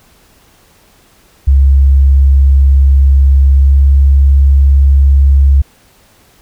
sine tone with pitch glide, 68.2 to 68.83 Hz, C#2 to C#2, -28 to -12 cents, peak -3 dBFS, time 1.47-5.62 s, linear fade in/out 10 ms, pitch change +16 cents, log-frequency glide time 3.61-3.73 s, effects pink hiss -47 dBFS RMS until 6.41 s

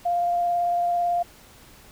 sine tone with vibrato, 698.5 Hz, F5, in tune, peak -20 dBFS, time 0.05-1.23 s, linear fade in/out 10 ms, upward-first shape square, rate 18 Hz, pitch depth 9 cents each way, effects pink hiss -50 dBFS RMS until 1.91 s

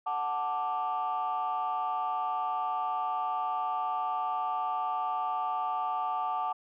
sine chord, D major, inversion first, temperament equal, 740 / 880 / 1174.7 Hz, F#5 / A5 / D6, 0 / 0 / 0 cents, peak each -32 dBFS, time 0.06-6.53 s, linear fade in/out 10 ms, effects tanh soft clip ceiling -23 dBFS

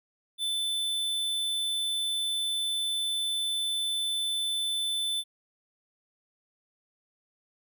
square tone, 3520 Hz, A7, in tune, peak -28 dBFS, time 0.38-5.24 s, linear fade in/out 50 ms, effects none

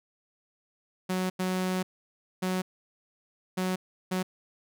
sawtooth tone bursts at uneven times, 185 Hz, F#3, in tune, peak -23 dBFS, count 5, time 1.09-1.3 / 1.39-1.83 / 2.42-2.62 / 3.57-3.76 / 4.11-4.23 s, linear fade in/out 10 ms, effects none

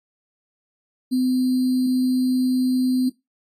sine tone with sample-and-hold, 255 Hz, C4, 44 cents flat, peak -17 dBFS, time 1.11-3.1 s, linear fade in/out 20 ms, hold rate 4410 Hz, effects noise-tail reverb RT60 0.2 s tail -17 dB re dry + AAC 48 kbps

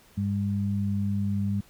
sine tone pair together, 100 / 200.5 Hz, G2 / G3, +35 / +39 cents, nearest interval octave, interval 1204 cents, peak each -27 dBFS, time 0.17-1.61 s, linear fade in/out 10 ms, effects pink hiss -57 dBFS RMS until 1.69 s

